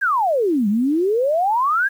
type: exponential two-way sweep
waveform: sine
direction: down then up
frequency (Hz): 1672 to 196 to 1672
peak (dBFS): -15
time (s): 0.01-1.89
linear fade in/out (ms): 20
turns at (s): 0.68
effects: 8-bit